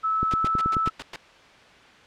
sine tone with pitch glide, 1304 to 1311.6 Hz, E6 to E6, -19 to -9 cents, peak -21 dBFS, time 0.03-0.9 s, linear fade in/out 20 ms, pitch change +10 cents, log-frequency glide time 0.3-0.45 s
click train, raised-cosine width 3 ms, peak -15 dBFS, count 7, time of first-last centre 0.23-0.875 s, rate 9.3 Hz
white noise bursts, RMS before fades -29 dBFS, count 7, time 0.31-1.159 s, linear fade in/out 0 ms, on 27 ms, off 110 ms
effects white hiss -50 dBFS RMS until 2.06 s + low-pass 3000 Hz 12 dB/octave

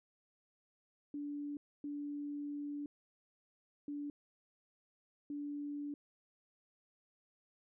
sine tone bursts at uneven times, 290 Hz, D4, 22 cents flat, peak -39 dBFS, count 4, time 1.14-1.57 / 1.84-2.86 / 3.88-4.1 / 5.3-5.94 s, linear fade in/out 2 ms, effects none

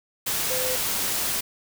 sine tone in noise, 511 Hz, C5, 41 cents flat, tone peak -28 dBFS, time 0.5-0.76 s, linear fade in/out 10 ms, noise white, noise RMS -26 dBFS, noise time 0.26-1.41 s, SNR -5 dB, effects none

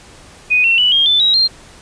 sine tone with pitch steps, 2489 / 2714 / 2960 / 3228 / 3520 / 3839 / 4186 Hz, D#7 / E7 / F#7 / G#7 / A7 / B7 / C8, 0 / +50 / 0 / -50 / 0 / -50 / 0 cents, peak -9 dBFS, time 0.5-1.48 s, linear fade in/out 20 ms, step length 140 ms, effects pink hiss -41 dBFS RMS until 1.81 s + resampled to 22050 Hz

